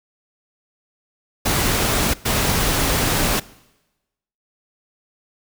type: noise bursts at uneven times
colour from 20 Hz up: pink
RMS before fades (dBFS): -19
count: 2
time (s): 1.45-2.14 / 2.25-3.4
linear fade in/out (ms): 10
effects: noise-tail reverb RT60 1.0 s tail -21 dB re dry